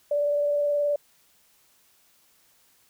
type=tone with vibrato; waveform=sine; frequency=582 Hz; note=D5; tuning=16 cents flat; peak=-21 dBFS; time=0.11-0.96 s; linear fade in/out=5 ms; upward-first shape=square; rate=19 Hz; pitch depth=11 cents each way; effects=white hiss -62 dBFS RMS until 2.89 s